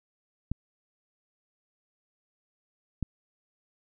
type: clicks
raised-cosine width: 5 ms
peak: -17 dBFS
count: 2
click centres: 0.516 / 3.027 s
effects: none